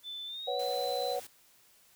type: tone with pitch glide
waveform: sine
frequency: 3520 to 4020 Hz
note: A7 to B7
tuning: 0 to +30 cents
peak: -38 dBFS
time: 0.03-1.17 s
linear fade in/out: 50 ms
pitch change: +230 cents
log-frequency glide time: 0.26-0.62 s
type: chord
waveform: sine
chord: B suspended second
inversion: none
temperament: just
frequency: 493.9 / 555.6 / 740.8 Hz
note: B4 / C#5 / F#5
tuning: 0 / +4 / +2 cents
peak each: -35 dBFS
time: 0.47-1.2 s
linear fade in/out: 10 ms
type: noise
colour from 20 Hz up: white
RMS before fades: -48 dBFS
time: 0.59-1.27 s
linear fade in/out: 5 ms
effects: white hiss -63 dBFS RMS until 1.95 s